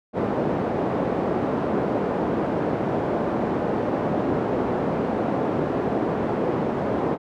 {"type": "band-pass noise", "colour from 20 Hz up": "pink", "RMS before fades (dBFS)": -24, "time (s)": [0.13, 7.18], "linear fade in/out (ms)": 50, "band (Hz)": [220, 670], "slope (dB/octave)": 12, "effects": []}